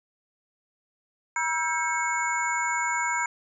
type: tone cluster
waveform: sine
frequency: 959 / 1327 / 1596 / 2196 / 7000 Hz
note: A#5 / E6 / G6 / C#7 / A8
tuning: +49 / +11 / +31 / -17 / -10 cents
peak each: -28 / -34 / -30 / -30 / -35 dBFS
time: 1.36-3.26 s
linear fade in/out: 2 ms
effects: none